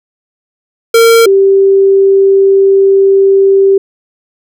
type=tone pair in turn; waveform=square / sine; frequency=458.8 / 390.5 Hz; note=A#4 / G4; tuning=-28 / -7 cents; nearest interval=minor third; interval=279 cents; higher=first; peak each=-3 dBFS; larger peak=neither; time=0.94-1.26 / 1.26-3.78 s; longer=second; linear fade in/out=5 ms; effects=none